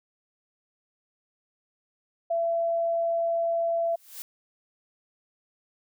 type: tone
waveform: sine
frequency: 672 Hz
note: E5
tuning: 33 cents sharp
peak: -23 dBFS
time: 2.3-3.96 s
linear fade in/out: 10 ms
type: noise with exponential growth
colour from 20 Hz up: blue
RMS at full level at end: -36 dBFS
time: 3.85-4.22 s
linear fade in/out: 0 ms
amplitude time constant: 79 ms
effects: none